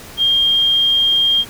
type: tone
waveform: sine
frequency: 3212 Hz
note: G7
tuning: 41 cents sharp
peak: -11 dBFS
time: 0.17-1.45 s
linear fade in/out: 50 ms
effects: pink hiss -36 dBFS RMS until 1.49 s